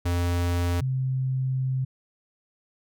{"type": "tone pair in turn", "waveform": ["square", "sine"], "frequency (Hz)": [87.31, 130.82], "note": ["F2", "C3"], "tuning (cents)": [0, 0], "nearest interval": "perfect fifth", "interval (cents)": 700, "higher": "second", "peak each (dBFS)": -23, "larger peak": "neither", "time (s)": [[0.05, 0.81], [0.81, 1.85]], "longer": "second", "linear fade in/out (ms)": 10, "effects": []}